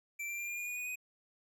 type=tone with pitch steps; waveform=square; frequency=2341 / 2363 / 2385 / 2407 / 2429 / 2452 / 2474 / 2497 Hz; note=D7 / D7 / D7 / D7 / D#7 / D#7 / D#7 / D#7; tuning=-6 / +10 / +26 / +42 / -42 / -26 / -10 / +6 cents; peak=-38 dBFS; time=0.19-0.958 s; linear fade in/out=10 ms; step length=96 ms; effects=none